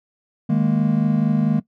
triangle chord, D# suspended fourth, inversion none, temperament equal with one note detuned, 155.56 / 207.7 / 232.1 Hz, D#3 / G#3 / A#3, 0 / 0 / -7 cents, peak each -18 dBFS, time 0.49-1.6 s, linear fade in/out 10 ms, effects noise-tail reverb RT60 0.1 s tail -18 dB re dry

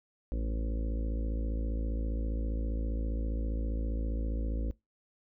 harmonic tone with a mistuned harmonic, 55 Hz, A1, in tune, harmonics 1 / 2 / 3 / 4 / 5 / 6 / 7 / 8 / 9 / 10, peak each -30 / -46 / -51 / -44 / -43 / -47 / -57 / -52 / -48 / -51 dBFS, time 0.32-4.71 s, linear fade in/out 0 ms, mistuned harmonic 3, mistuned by +42 cents, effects noise-tail reverb RT60 0.2 s tail -22 dB re dry

